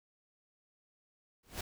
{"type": "noise with exponential growth", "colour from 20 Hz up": "pink", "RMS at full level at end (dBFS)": -34, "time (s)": [1.43, 1.61], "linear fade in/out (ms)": 5, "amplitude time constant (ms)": 38, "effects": []}